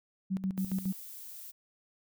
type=tone with tremolo; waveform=sine; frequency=190 Hz; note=F#3; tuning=46 cents sharp; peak=-28 dBFS; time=0.3-0.93 s; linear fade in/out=20 ms; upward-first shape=square; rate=7.2 Hz; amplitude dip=75%
type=noise; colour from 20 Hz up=violet; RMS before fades=-46 dBFS; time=0.57-1.52 s; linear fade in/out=20 ms
effects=none

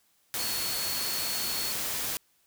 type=tone in noise; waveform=sine; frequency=4377 Hz; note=C#8; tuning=23 cents flat; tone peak=-34 dBFS; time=0.39-1.72 s; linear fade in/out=0 ms; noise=white; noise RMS=-32 dBFS; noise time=0.34-2.17 s; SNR=-5 dB; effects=white hiss -68 dBFS RMS until 2.46 s

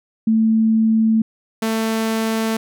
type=tone pair in turn; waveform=sine / sawtooth; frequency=221.9 / 222.7 Hz; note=A3 / A3; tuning=+15 / +21 cents; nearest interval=unison; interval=6 cents; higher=second; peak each=-12 / -14 dBFS; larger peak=first; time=0.27-1.22 / 1.62-2.57 s; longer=neither; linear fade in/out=5 ms; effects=none

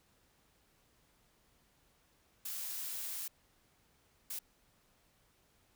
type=noise bursts at uneven times; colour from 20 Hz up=blue; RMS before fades=-41 dBFS; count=2; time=2.45-3.28 / 4.3-4.39 s; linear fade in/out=5 ms; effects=pink hiss -71 dBFS RMS until 5.75 s

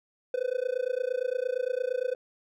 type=tone with amplitude modulation; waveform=triangle; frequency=504 Hz; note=B4; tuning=35 cents sharp; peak=-21 dBFS; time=0.34-2.15 s; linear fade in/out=2 ms; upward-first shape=sine; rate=28.7 Hz; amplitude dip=100%; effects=none

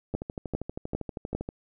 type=two click trains; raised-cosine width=2 ms; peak=-20 / -15 dBFS; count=18 / 4; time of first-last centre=0.14-1.489 / 0.15-1.35 s; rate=12.6 / 2.5 Hz; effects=none

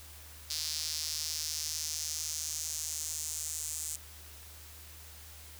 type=tone with high-pass filter sweep; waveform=sawtooth; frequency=155.56 Hz; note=D#3; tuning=in tune; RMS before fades=-37 dBFS; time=0.5-3.96 s; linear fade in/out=5 ms; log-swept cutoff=4800 to 7600 Hz; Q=2.8; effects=added 76 Hz sine -52 dBFS peak until 5.59 s + white hiss -52 dBFS RMS until 5.59 s

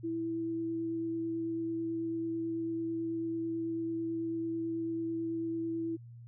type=tone with vibrato; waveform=sine; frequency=329.6 Hz; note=E4; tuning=in tune; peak=-32 dBFS; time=0.03-5.97 s; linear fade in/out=20 ms; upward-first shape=sine; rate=9.1 Hz; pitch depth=8 cents each way; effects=added 118 Hz sine -47 dBFS peak until 6.27 s

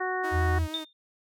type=harmonic tone; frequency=370 Hz; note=F#4; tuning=in tune; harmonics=1 / 2 / 3 / 4 / 5; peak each=-32 / -32 / -35 / -36 / -34 dBFS; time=0-0.59 s; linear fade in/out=10 ms
type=tone with vibrato; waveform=sawtooth; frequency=315.6 Hz; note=D#4; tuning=25 cents sharp; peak=-32 dBFS; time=0.23-0.85 s; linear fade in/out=20 ms; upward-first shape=triangle; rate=6.1 Hz; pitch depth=37 cents each way
type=tone; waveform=sine; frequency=83.1 Hz; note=E2; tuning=15 cents sharp; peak=-23 dBFS; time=0.31-0.68 s; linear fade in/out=50 ms
type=tone with exponential decay; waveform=sine; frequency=3624 Hz; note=A#7; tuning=50 cents flat; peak=-25 dBFS; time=0.74-0.93 s; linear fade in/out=2 ms; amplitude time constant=40 ms
effects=none

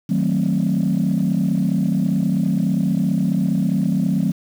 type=chord; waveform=sine; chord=D# diminished seventh; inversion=none; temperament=equal with one note detuned; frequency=155.56 / 185 / 220 / 263 Hz; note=D#3 / F#3 / A3 / C4; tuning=0 / 0 / 0 / +9 cents; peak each=-22 / -18 / -21 / -23 dBFS; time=0.09-4.32 s; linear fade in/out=10 ms; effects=tanh soft clip ceiling -10 dBFS + 7-bit

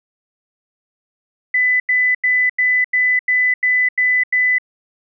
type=tone bursts; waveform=sine; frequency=2000 Hz; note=B6; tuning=21 cents sharp; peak=-12 dBFS; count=9; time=1.54-4.584 s; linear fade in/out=5 ms; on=260 ms; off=88 ms; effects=none

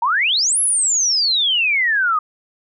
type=exponential two-way sweep; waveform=sine; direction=up then down; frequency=887 to 11175 to 1207 Hz; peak=-14 dBFS; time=0.02-2.19 s; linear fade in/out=5 ms; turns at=0.6 s; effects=none

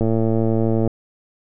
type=click train; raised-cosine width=2 ms; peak=-7 dBFS; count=98; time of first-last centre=0.01-0.876 s; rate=112 Hz; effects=none

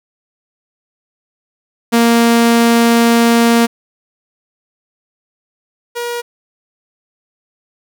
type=tone pair in turn; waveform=sawtooth; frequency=233.1 / 477.4 Hz; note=A#3 / A#4; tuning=0 / +41 cents; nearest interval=octave; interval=1241 cents; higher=second; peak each=-4 / -15 dBFS; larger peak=first; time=1.92-3.67 / 5.95-6.22 s; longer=first; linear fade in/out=20 ms; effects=none

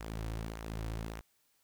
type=tone with flanger; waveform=sawtooth; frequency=55 Hz; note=A1; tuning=in tune; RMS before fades=-40 dBFS; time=0-1.21 s; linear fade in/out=5 ms; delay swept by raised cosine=0.22 to 4.92 ms; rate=1.7 Hz; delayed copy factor=-0.5; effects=white hiss -73 dBFS RMS until 1.63 s

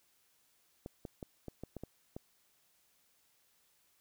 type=clicks; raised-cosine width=2 ms; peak=-29 dBFS; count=8; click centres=0.861 / 1.052 / 1.228 / 1.483 / 1.636 / 1.767 / 1.836 / 2.165 s; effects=white hiss -72 dBFS RMS until 4 s

